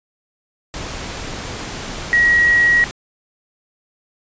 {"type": "tone in noise", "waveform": "sine", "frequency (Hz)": 1907, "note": "A#6", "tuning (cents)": 39, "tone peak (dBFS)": -10, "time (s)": [2.13, 2.84], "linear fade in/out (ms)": 0, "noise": "pink", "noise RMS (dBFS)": -28, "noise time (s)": [0.74, 2.91], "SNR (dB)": 15, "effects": ["resampled to 16000 Hz"]}